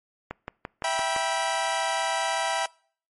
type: click train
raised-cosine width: 0.5 ms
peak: -17 dBFS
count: 6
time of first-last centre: 0.31-1.163 s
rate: 5.86 Hz
type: chord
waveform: sawtooth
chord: E minor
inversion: none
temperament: equal with one note detuned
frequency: 659.3 / 784 / 970.8 Hz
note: E5 / G5 / B5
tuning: 0 / 0 / -30 cents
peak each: -25 dBFS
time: 0.84-2.66 s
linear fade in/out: 2 ms
effects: noise-tail reverb RT60 0.5 s tail -25 dB re dry + MP3 48 kbps